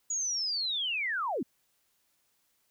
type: linear sweep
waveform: sine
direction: down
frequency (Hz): 6870 to 196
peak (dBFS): -29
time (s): 0.1-1.43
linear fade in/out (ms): 5
effects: white hiss -73 dBFS RMS until 2.7 s